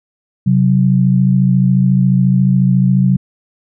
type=tone pair together; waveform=sine; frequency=132.24 / 186.4 Hz; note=C3 / F#3; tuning=+19 / +13 cents; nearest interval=tritone; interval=594 cents; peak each=-11 dBFS; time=0.46-3.17 s; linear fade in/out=10 ms; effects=none